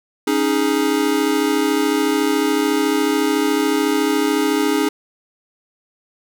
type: chord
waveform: square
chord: C# suspended second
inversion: none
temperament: equal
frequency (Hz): 277.2 / 311.1 / 415.3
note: C#4 / D#4 / G#4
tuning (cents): 0 / 0 / 0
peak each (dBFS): -21 / -20 / -21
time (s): 0.27-4.89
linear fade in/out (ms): 5
effects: none